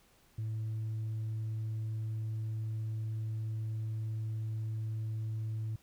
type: tone with tanh clipping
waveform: triangle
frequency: 110 Hz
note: A2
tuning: in tune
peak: -34 dBFS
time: 0.38-5.76 s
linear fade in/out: 5 ms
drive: 6 dB
effects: pink hiss -66 dBFS RMS until 5.82 s